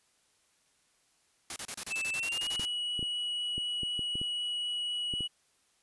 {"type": "noise bursts", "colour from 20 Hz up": "white", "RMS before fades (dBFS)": -38, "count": 13, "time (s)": [1.5, 2.653], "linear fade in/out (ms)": 2, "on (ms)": 61, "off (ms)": 30}
{"type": "tone with pitch glide", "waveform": "triangle", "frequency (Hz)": [2637, 2926], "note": ["E7", "F#7"], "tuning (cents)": [0, -20], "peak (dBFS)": -30, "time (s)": [1.9, 5.28], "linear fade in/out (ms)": 20, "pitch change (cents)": 180, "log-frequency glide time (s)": [2.12, 2.51]}
{"type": "clicks", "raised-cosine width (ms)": 3, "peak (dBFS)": -27, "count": 10, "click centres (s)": [2.596, 2.993, 3.028, 3.58, 3.833, 3.993, 4.155, 4.215, 5.138, 5.207]}
{"effects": ["white hiss -70 dBFS RMS until 5.82 s", "resampled to 24000 Hz"]}